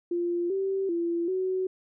sine tone with pitch steps, 347.1 / 387.1 / 340.2 / 373.7 Hz, F4 / G4 / F4 / F#4, -11 / -22 / -45 / +17 cents, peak -25 dBFS, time 0.11-1.67 s, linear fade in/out 5 ms, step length 390 ms, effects none

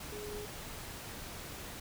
sine tone in noise, 417.3 Hz, G#4, 8 cents sharp, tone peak -42 dBFS, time 0.12-0.46 s, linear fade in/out 5 ms, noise pink, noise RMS -45 dBFS, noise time 0-1.8 s, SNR 0 dB, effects none

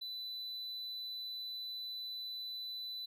triangle tone, 3993 Hz, B7, 18 cents sharp, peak -39 dBFS, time 0.01-3.06 s, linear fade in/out 10 ms, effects none

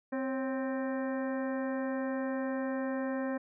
harmonic tone with a mistuned harmonic, 261.6 Hz, C4, in tune, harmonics 1 / 2 / 3 / 4 / 5 / 6 / 7 / 9, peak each -33 / -36 / -45 / -45 / -52 / -47 / -46 / -59 dBFS, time 0.12-3.38 s, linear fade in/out 10 ms, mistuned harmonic 2, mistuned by +56 cents, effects none

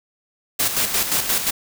white noise with tremolo, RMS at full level -19 dBFS, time 0.59-1.51 s, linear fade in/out 10 ms, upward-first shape square, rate 5.7 Hz, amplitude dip 55%, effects none

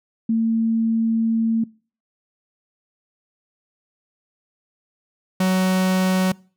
sine / 45% pulse tone pair in turn, 225.9 / 186.5 Hz, A3 / F#3, +46 / +14 cents, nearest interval minor third, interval 332 cents, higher first, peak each -16 dBFS, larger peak neither, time 0.29-1.64 / 5.4-6.32 s, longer first, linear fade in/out 5 ms, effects noise-tail reverb RT60 0.4 s tail -24 dB re dry

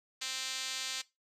5% pulse tone with band-pass filter, 261.6 Hz, C4, in tune, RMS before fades -38 dBFS, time 0.21-1.02 s, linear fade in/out 10 ms, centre 5100 Hz, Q 7.8, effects noise-tail reverb RT60 0.2 s tail -18 dB re dry

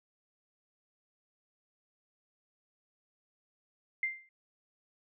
sine tone with exponential decay, 2093 Hz, C7, in tune, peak -26 dBFS, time 4.03-4.29 s, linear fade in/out 2 ms, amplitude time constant 56 ms, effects none

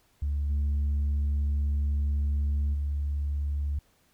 sine tone with level steps, 72 Hz, D2, 34 cents flat, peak -24 / -21 / -25 dBFS, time 0.22-3.79 s, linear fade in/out 5 ms, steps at 0.49 / 2.73 s, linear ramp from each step 20 ms, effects tanh soft clip ceiling -23 dBFS + pink hiss -66 dBFS RMS until 4.13 s

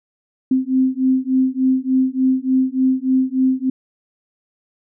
sine beating tone pair, 258.8 / 262.2 Hz, C4 / C4, -19 / +4 cents, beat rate 3.4 Hz, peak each -17 dBFS, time 0.51-3.7 s, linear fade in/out 5 ms, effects none

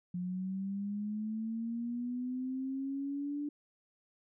sine linear sweep, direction up, 177 to 293.7 Hz, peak -34 dBFS, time 0.14-3.49 s, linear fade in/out 5 ms, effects none

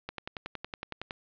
click train, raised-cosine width 0.3 ms, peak -20 dBFS, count 12, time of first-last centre 0.09-1.109 s, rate 10.8 Hz, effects resampled to 11025 Hz + 9-bit

